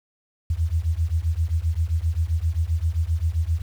sine beating tone pair, 78 / 85.6 Hz, D#2 / F2, +5 / -34 cents, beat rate 7.6 Hz, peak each -23 dBFS, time 0.5-3.62 s, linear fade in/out 5 ms, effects 8-bit

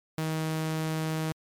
sawtooth tone, 158.3 Hz, D#3, 30 cents sharp, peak -24 dBFS, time 0.18-1.32 s, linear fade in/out 0 ms, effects MP3 96 kbps

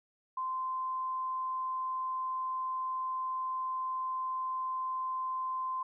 sine tone, 1037 Hz, C6, 16 cents flat, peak -32 dBFS, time 0.37-5.83 s, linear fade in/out 5 ms, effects none

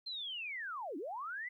sine linear two-way sweep, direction down then up, 4195 to 261.6 to 2056 Hz, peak -39 dBFS, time 0.06-1.49 s, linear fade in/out 10 ms, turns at 0.97 s, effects 13-bit

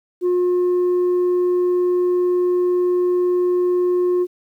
sine tone, 358.2 Hz, F4, 44 cents sharp, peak -12 dBFS, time 0.21-4.27 s, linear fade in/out 50 ms, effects tanh soft clip ceiling -14 dBFS + 9-bit

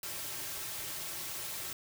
white noise with comb filter, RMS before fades -40 dBFS, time 0.03-1.73 s, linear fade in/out 2 ms, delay 4.1 ms, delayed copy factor -0.55, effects none

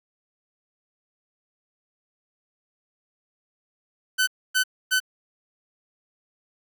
sawtooth tone bursts, 1514 Hz, F#6, 39 cents sharp, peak -15 dBFS, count 3, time 4.18-5.002 s, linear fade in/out 20 ms, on 94 ms, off 270 ms, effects none

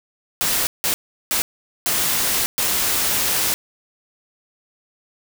white noise bursts at uneven times, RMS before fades -20 dBFS, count 5, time 0.41-0.67 / 0.84-0.94 / 1.31-1.42 / 1.86-2.46 / 2.58-3.54 s, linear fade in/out 0 ms, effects none

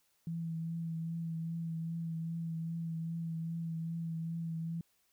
sine tone with vibrato, 164.81 Hz, E3, in tune, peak -35 dBFS, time 0.27-4.81 s, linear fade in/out 2 ms, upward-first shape triangle, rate 2.5 Hz, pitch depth 26 cents each way, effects white hiss -74 dBFS RMS until 5.12 s

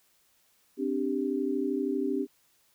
sine chord, C suspended second, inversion none, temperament just, 261.6 / 294.3 / 392.4 Hz, C4 / D4 / G4, 0 / +4 / +2 cents, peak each -31 dBFS, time 0.77-2.27 s, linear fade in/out 50 ms, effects white hiss -67 dBFS RMS until 2.74 s

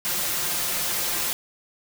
white noise with comb filter, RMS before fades -26 dBFS, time 0.05-1.33 s, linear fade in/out 0 ms, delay 5.7 ms, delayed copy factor +0.55, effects none

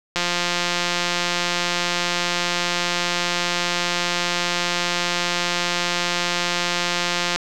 click train, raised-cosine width 0.2 ms, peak -4 dBFS, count 1261, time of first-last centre 0.16-7.36 s, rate 175 Hz, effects none

